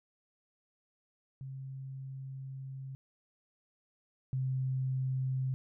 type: tone pair in turn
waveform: sine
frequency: 133.8 / 130.97 Hz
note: C3 / C3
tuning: +39 / +2 cents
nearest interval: unison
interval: 37 cents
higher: first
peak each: -40 / -30 dBFS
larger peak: second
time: 1.41-2.95 / 4.33-5.54 s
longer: first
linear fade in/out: 0 ms
effects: none